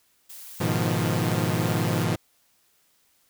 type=noise; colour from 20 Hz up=blue; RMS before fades=-42 dBFS; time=0.29-2.05 s; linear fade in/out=10 ms
type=chord; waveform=sawtooth; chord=F half-diminished seventh; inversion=first; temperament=equal with one note detuned; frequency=105.52 / 123.47 / 155.56 / 174.61 Hz; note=Ab2 / Cb3 / Eb3 / F3; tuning=+28 / 0 / 0 / 0 cents; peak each=-24 dBFS; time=0.6-2.16 s; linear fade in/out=10 ms
effects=white hiss -65 dBFS RMS until 3.29 s